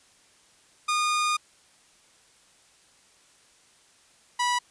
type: tone pair in turn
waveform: sawtooth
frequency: 1222 / 978.3 Hz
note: D#6 / B5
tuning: -32 / -17 cents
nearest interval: major third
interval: 385 cents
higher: first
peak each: -19 dBFS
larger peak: neither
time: 0.88-1.37 / 4.39-4.59 s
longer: first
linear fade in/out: 10 ms
effects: white hiss -59 dBFS RMS until 4.7 s + resampled to 22050 Hz